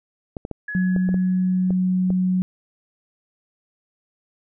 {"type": "clicks", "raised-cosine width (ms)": 2, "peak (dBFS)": -16, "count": 8, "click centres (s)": [0.368, 0.451, 0.513, 0.963, 1.09, 1.143, 1.706, 2.104]}
{"type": "tone with exponential decay", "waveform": "sine", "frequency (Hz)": 1688, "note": "G#6", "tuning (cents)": 28, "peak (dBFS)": -26, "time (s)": [0.68, 1.74], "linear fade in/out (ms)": 5, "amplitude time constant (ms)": 230}
{"type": "tone", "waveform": "sine", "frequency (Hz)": 184.2, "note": "F#3", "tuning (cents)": -7, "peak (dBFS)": -17, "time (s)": [0.75, 2.42], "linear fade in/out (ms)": 0}
{"effects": []}